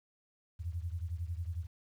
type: beating tone pair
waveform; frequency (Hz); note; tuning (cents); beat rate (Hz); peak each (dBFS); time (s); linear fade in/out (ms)
sine; 81.8 / 92.8; E2 / F#2; -13 / +6; 11; -37 / -40; 0.59-1.67; 20
effects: 11-bit